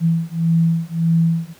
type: beating tone pair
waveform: sine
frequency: 164.7 / 166.4 Hz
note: E3 / E3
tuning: -1 / +17 cents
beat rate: 1.7 Hz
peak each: -17 / -17 dBFS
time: 0-1.54 s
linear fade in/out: 50 ms
effects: pink hiss -48 dBFS RMS until 1.59 s + high-pass 80 Hz 12 dB/octave